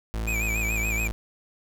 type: tone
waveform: 40% pulse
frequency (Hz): 55.1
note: A1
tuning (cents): +3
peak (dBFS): -26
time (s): 0.14-1.12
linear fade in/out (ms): 0
type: tone with vibrato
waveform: square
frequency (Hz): 2406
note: D7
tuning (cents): +41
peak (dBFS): -27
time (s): 0.27-1.08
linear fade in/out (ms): 10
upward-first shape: sine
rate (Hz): 7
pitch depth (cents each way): 90
effects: none